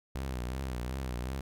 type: tone with vibrato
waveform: sawtooth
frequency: 63.7 Hz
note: C2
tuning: 46 cents flat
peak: -30 dBFS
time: 0.15-1.41 s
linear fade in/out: 5 ms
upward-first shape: triangle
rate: 2.7 Hz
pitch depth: 120 cents each way
effects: none